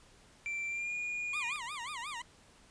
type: tone with pitch glide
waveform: triangle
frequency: 2349 to 2436 Hz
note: D7 to D#7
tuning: 0 to -37 cents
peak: -33 dBFS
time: 0.46-1.56 s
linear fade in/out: 0 ms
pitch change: +63 cents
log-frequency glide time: 0.68-0.94 s
type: tone with vibrato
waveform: 20% pulse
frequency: 1066 Hz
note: C6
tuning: 32 cents sharp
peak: -34 dBFS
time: 1.33-2.22 s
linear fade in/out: 5 ms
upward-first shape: sine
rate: 5.6 Hz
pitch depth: 250 cents each way
effects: pink hiss -61 dBFS RMS until 2.7 s + resampled to 22050 Hz